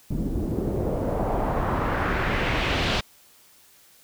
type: noise with low-pass filter sweep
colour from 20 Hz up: pink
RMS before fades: -25 dBFS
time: 0.1-3.01 s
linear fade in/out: 10 ms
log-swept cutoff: 240 to 4000 Hz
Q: 1.6
effects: white hiss -55 dBFS RMS until 4.03 s